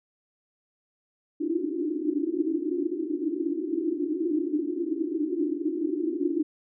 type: band-pass noise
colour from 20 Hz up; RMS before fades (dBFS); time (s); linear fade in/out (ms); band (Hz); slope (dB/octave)
white; -28; 1.4-6.43; 10; 290 to 350; 96
effects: none